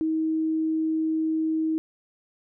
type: tone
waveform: sine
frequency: 317.7 Hz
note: D#4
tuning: 36 cents sharp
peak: -22 dBFS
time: 0.01-1.78 s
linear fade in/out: 0 ms
effects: none